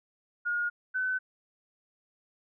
sine tone pair in turn, 1431 / 1513.5 Hz, F6 / F#6, +42 / +39 cents, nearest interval minor second, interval 97 cents, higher second, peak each -27 dBFS, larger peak neither, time 0.45-0.7 / 0.94-1.19 s, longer neither, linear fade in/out 20 ms, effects none

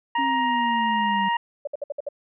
harmonic tone, 940 Hz, A#5, 14 cents sharp, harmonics 1 / 2 / 3, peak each -21 / -28 / -33 dBFS, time 0.15-1.37 s, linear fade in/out 5 ms
sine exponential sweep, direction down, 277.2 to 193.3 Hz, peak -27 dBFS, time 0.18-1.29 s, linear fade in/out 10 ms
sine tone bursts, 575 Hz, D5, 37 cents flat, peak -25 dBFS, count 6, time 1.65-2.088 s, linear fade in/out 5 ms, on 23 ms, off 60 ms
effects none

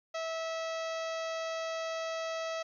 harmonic tone, 651 Hz, E5, 22 cents flat, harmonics 1 / 2 / 3 / 4 / 5 / 6 / 7 / 8 / 9 / 10, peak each -35 / -41 / -45 / -47 / -49 / -51 / -52 / -53 / -54 / -55 dBFS, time 0.14-2.63 s, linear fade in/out 10 ms, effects 12-bit

